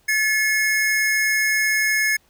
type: tone pair together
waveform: square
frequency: 1724 / 2167 Hz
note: A6 / C#7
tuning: -36 / -40 cents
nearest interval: major third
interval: 396 cents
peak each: -21 dBFS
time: 0.08-2.17 s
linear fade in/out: 10 ms
effects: pink hiss -60 dBFS RMS until 2.29 s